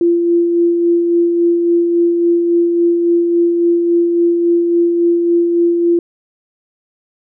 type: tone with tremolo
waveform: sine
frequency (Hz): 342.8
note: F4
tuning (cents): -32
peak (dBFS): -8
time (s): 0.01-5.99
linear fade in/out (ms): 2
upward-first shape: sine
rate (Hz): 3.6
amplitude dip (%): 35
effects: none